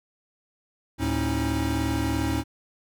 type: tone cluster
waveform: square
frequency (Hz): 75 / 112.1 / 272.9 / 315.8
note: D2 / A2 / C#4 / D#4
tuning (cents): +37 / +33 / -27 / +26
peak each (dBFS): -30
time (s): 0.98-2.44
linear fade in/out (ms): 50
effects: none